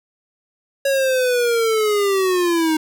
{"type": "linear sweep", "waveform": "square", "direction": "down", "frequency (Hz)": [554.4, 309.7], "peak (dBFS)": -16, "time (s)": [0.85, 2.77], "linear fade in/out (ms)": 5, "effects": []}